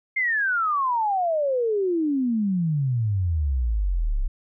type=exponential sweep; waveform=sine; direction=down; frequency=2136 to 31.1 Hz; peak=-20 dBFS; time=0.16-4.28 s; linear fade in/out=10 ms; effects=none